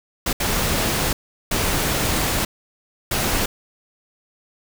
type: noise bursts at uneven times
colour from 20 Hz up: pink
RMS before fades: -21 dBFS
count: 4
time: 0.26-0.33 / 0.4-1.13 / 1.51-2.45 / 3.11-3.46 s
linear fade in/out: 5 ms
effects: none